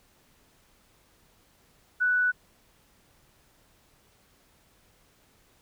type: tone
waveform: sine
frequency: 1483 Hz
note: F#6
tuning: 4 cents sharp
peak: -21 dBFS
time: 2-2.32 s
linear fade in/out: 20 ms
effects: pink hiss -63 dBFS RMS until 5.61 s